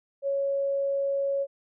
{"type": "tone", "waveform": "sine", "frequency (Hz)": 554.4, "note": "C#5", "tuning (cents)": 0, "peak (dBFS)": -24, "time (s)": [0.22, 1.47], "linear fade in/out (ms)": 50, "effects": []}